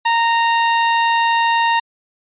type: tone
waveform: sawtooth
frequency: 926 Hz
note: A#5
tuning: 12 cents flat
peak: -9 dBFS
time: 0.05-1.8 s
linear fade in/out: 10 ms
effects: resampled to 8000 Hz